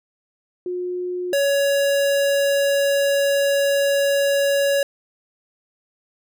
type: tone pair in turn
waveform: sine / square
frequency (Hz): 359.8 / 560.3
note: F#4 / C#5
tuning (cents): -48 / +18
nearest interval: minor sixth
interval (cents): 766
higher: second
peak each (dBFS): -23 / -17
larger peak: second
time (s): 0.66-1.33 / 1.33-4.83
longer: second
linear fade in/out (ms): 2
effects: none